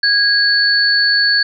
sine tone pair together, 1646 / 4448 Hz, G#6 / C#8, -16 / +5 cents, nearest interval octave + perfect fourth, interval 1721 cents, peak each -13 dBFS, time 0.03-1.43 s, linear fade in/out 5 ms, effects none

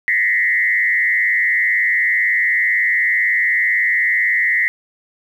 sine tone with frequency modulation, 1966 Hz, B6, 8 cents flat, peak -13 dBFS, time 0.08-4.68 s, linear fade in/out 0 ms, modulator 102 Hz, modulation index 1.4, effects 8-bit

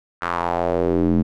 square tone with band-pass filter sweep, 43.09 Hz, F1, 22 cents flat, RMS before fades -20 dBFS, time 0.21-1.23 s, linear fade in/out 20 ms, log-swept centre 1400 to 220 Hz, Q 2.7, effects none

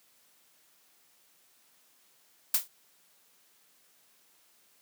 blue noise with exponential decay, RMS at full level -20 dBFS, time 2.54-2.68 s, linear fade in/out 5 ms, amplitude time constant 30 ms, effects white hiss -65 dBFS RMS until 4.81 s + high-pass 150 Hz 12 dB/octave

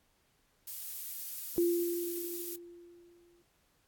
violet noise, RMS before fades -40 dBFS, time 0.67-2.56 s, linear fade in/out 5 ms
sine tone with exponential decay, 346.2 Hz, F4, 15 cents flat, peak -24 dBFS, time 1.58-3.42 s, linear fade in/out 0 ms, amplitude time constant 400 ms
effects pink hiss -72 dBFS RMS until 3.87 s + AAC 64 kbps

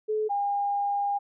sine tone pair in turn, 430.1 / 808.2 Hz, A4 / G#5, -39 / -47 cents, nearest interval major seventh, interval 1092 cents, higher second, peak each -24 dBFS, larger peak neither, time 0.08-0.29 / 0.29-1.19 s, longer second, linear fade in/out 20 ms, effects none

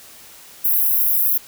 white high-pass noise, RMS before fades -17 dBFS, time 0.64-1.38 s, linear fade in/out 10 ms, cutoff 11000 Hz, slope 96 dB/octave, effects white hiss -43 dBFS RMS until 1.47 s

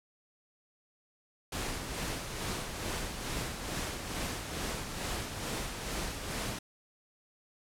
pink noise with tremolo, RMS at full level -35 dBFS, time 1.52-6.59 s, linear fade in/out 5 ms, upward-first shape sine, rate 2.3 Hz, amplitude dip 45%, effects low-pass 11000 Hz 12 dB/octave

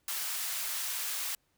white high-pass noise, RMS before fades -35 dBFS, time 0.08-1.35 s, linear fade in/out 2 ms, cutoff 1000 Hz, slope 12 dB/octave, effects pink hiss -74 dBFS RMS until 1.57 s

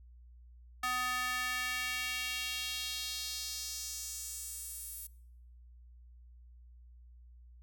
square tone with high-pass filter sweep, 251 Hz, B3, 28 cents sharp, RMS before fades -38 dBFS, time 0.83-5.07 s, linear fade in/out 5 ms, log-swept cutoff 1200 to 11000 Hz, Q 1.9, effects noise-tail reverb RT60 0.8 s tail -24 dB re dry + added 60 Hz sine -53 dBFS peak until 7.62 s

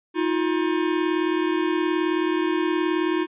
square tone pair together, 317.5 / 356.4 Hz, D#4 / F4, +35 / +35 cents, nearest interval major second, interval 200 cents, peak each -24 dBFS, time 0.14-3.27 s, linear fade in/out 50 ms, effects resampled to 8000 Hz

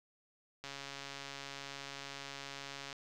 click train, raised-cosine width 0.2 ms, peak -27 dBFS, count 319, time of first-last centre 0.64-2.928 s, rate 139 Hz, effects none

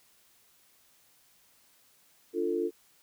sine chord, D minor, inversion none, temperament equal with one note detuned, 293.7 / 349.2 / 445.4 Hz, D4 / F4 / A4, 0 / 0 / +21 cents, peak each -35 / -30 / -31 dBFS, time 2.33-2.71 s, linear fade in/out 50 ms, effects white hiss -64 dBFS RMS until 3.02 s

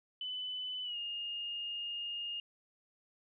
sine tone with pitch glide, 3006 to 2837 Hz, F#7 to F7, +27 to +27 cents, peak -37 dBFS, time 0.21-2.4 s, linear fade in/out 2 ms, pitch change -100 cents, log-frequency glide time 0.83-0.97 s, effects none

